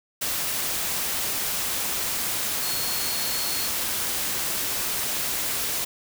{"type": "tone in noise", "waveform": "sine", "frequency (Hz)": 4325, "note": "C#8", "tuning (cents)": -43, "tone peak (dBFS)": -32, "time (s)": [2.62, 3.67], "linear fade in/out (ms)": 10, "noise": "white", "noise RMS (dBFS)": -27, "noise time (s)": [0.21, 5.85], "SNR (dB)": -8, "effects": []}